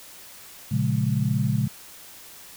sine chord, Bb minor seventh, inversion none, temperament equal with one note detuned, 116.54 / 138.03 / 174.61 / 207.7 Hz, Bb2 / Db3 / F3 / Ab3, 0 / -7 / 0 / 0 cents, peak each -25 / -24 / -30 / -27 dBFS, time 0.71-1.68 s, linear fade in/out 10 ms, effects white hiss -45 dBFS RMS until 2.56 s

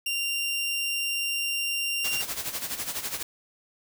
sawtooth tone, 2779 Hz, F7, 9 cents flat, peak -23 dBFS, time 0.06-2.22 s, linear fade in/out 5 ms
white noise with tremolo, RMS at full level -30 dBFS, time 2.04-3.23 s, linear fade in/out 5 ms, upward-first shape sine, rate 12 Hz, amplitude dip 70%
effects none

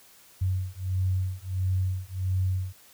sine beating tone pair, 92.5 / 94 Hz, F#2 / F#2, 0 / +28 cents, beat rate 1.5 Hz, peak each -28 dBFS, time 0.41-2.73 s, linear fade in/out 10 ms, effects white hiss -55 dBFS RMS until 2.93 s

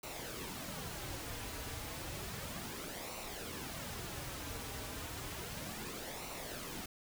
pink noise with flanger, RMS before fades -44 dBFS, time 0.03-6.86 s, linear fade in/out 5 ms, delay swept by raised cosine 0.6 to 5.7 ms, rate 0.32 Hz, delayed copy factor -0.55, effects none

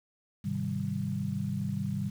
sine chord, Ab major seventh, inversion none, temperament equal, 103.83 / 130.81 / 155.56 / 196 Hz, Ab2 / C3 / Eb3 / G3, 0 / 0 / 0 / 0 cents, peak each -37 / -36 / -36 / -33 dBFS, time 0.44-2.1 s, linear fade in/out 10 ms, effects 9-bit

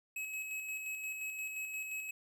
square tone with tremolo, 2564 Hz, E7, 49 cents flat, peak -38 dBFS, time 0.16-2.11 s, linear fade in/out 5 ms, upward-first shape square, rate 5.7 Hz, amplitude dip 35%, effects none

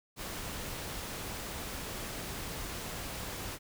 pink noise, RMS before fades -40 dBFS, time 0.16-3.59 s, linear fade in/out 50 ms, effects none

